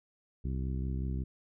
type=harmonic tone; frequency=65.41 Hz; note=C2; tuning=in tune; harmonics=1 / 2 / 3 / 4 / 5 / 6; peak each=-33 / -37 / -41 / -46 / -48 / -52 dBFS; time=0.44-1.24 s; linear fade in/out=10 ms; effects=none